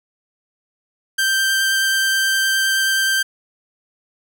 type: tone with vibrato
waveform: sawtooth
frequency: 1568 Hz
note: G6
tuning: in tune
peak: -12 dBFS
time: 1.18-3.23 s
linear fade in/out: 10 ms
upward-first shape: sine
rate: 9.5 Hz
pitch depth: 8 cents each way
effects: none